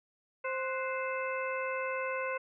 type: harmonic tone with a mistuned harmonic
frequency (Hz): 523.3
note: C5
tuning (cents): 0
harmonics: 1 / 2 / 3 / 4 / 5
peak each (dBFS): -35 / -38 / -40 / -41 / -42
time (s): 0.44-2.38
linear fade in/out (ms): 10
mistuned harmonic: 3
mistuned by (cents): -94
effects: none